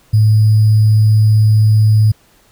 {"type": "tone with sample-and-hold", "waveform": "sine", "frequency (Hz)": 107.7, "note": "A2", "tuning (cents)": -37, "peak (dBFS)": -6, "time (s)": [0.13, 2.12], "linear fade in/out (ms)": 10, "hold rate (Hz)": 4900, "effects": ["pink hiss -51 dBFS RMS until 2.51 s"]}